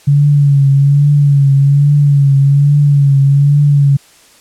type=tone with vibrato; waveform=sine; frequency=141.6 Hz; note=C#3; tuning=37 cents sharp; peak=-5 dBFS; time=0.07-3.97 s; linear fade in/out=10 ms; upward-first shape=triangle; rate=1.2 Hz; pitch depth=54 cents each way; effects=white hiss -44 dBFS RMS until 4.4 s + low-pass 10000 Hz 12 dB/octave